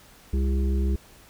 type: harmonic tone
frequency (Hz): 66.8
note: C2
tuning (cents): +36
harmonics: 1 / 3 / 5 / 6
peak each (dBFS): -21 / -31 / -35 / -37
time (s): 0.33-0.96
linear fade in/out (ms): 5
effects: pink hiss -52 dBFS RMS until 1.29 s